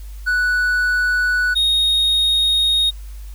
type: tone pair in turn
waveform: triangle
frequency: 1480 / 3729 Hz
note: F#6 / A#7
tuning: 0 / 0 cents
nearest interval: octave + major third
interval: 1600 cents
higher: second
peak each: -13 / -12 dBFS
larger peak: second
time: 0.26-1.55 / 1.55-2.91 s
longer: second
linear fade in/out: 20 ms
effects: added 50 Hz sine -30 dBFS peak until 3.34 s + white hiss -49 dBFS RMS until 3.34 s